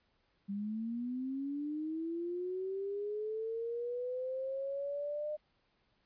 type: linear sweep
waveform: sine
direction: up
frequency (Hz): 196 to 608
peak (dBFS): -35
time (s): 0.48-5.37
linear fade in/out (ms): 20
effects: pink hiss -75 dBFS RMS until 6.05 s + resampled to 11025 Hz